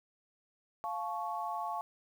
sine chord, F augmented, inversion none, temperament equal with one note detuned, 698.5 / 865.9 / 1108.7 Hz, F5 / A5 / C#6, 0 / -28 / 0 cents, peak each -39 / -38 / -39 dBFS, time 0.84-1.81 s, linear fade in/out 0 ms, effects 10-bit

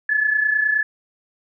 sine tone pair together, 1694.4 / 1724 Hz, G#6 / A6, +34 / -36 cents, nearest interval unison, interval 30 cents, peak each -23 / -17 dBFS, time 0.09-0.83 s, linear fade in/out 5 ms, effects none

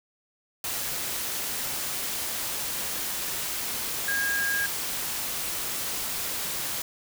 sine tone in noise, 1628 Hz, G#6, 35 cents flat, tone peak -25 dBFS, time 4.08-4.66 s, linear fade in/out 2 ms, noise white, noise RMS -31 dBFS, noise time 0.64-6.82 s, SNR +3 dB, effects none

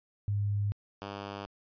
sine / 5% pulse tone pair in turn, 102.1 / 100 Hz, G#2 / G2, -29 / +35 cents, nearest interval unison, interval 36 cents, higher first, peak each -27 dBFS, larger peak neither, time 0.28-0.72 / 1.02-1.46 s, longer neither, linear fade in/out 0 ms, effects resampled to 11025 Hz

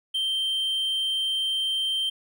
triangle tone, 3136 Hz, G7, in tune, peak -22 dBFS, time 0.14-2.1 s, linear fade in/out 10 ms, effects none

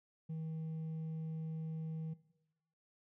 triangle tone with hard clipping, 159.7 Hz, D#3, 45 cents sharp, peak -38 dBFS, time 0.29-2.14 s, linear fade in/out 10 ms, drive 1 dB, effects noise-tail reverb RT60 0.9 s tail -17 dB re dry

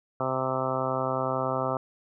harmonic tone, 130.81 Hz, C3, in tune, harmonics 1 / 2 / 3 / 4 / 5 / 6 / 7 / 8 / 9 / 10, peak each -35 / -36 / -36 / -32 / -32 / -36 / -36 / -38 / -34 / -35 dBFS, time 0.2-1.77 s, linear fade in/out 2 ms, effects none

